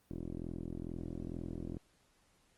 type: tone with low-pass filter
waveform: 10% pulse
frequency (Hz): 42.24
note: E1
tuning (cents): +43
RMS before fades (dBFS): -42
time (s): 0.11-1.77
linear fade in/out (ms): 0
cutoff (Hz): 370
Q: 4.2
effects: pink hiss -71 dBFS RMS until 2.57 s + Opus 24 kbps